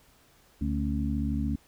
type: harmonic tone with a mistuned harmonic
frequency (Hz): 73.42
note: D2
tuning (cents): 0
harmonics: 1 / 2 / 3 / 4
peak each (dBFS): -30 / -34 / -31 / -33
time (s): 0.61-1.56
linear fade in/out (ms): 5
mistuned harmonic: 4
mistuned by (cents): -97
effects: pink hiss -61 dBFS RMS until 1.67 s